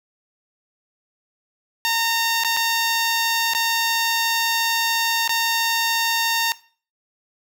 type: tone with dropouts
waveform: 10% pulse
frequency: 917 Hz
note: A#5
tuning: 29 cents flat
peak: -10 dBFS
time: 1.85-6.52 s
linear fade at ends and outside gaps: 0 ms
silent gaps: 2.436-2.447 / 2.566-2.57 / 3.535-3.549 / 5.277-5.293 s
effects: noise-tail reverb RT60 0.4 s tail -18 dB re dry